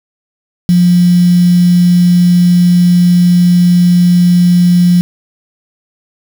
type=tone with quantisation; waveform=sine; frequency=176.7 Hz; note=F3; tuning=21 cents sharp; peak=-4 dBFS; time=0.69-5.01 s; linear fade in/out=0 ms; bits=4; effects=none